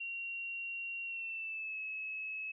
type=tone with pitch glide; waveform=sine; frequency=2750 to 2581 Hz; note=F7 to E7; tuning=-27 to -37 cents; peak=-38 dBFS; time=0-2.52 s; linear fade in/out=10 ms; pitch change=-110 cents; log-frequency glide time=1.04-1.79 s; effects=none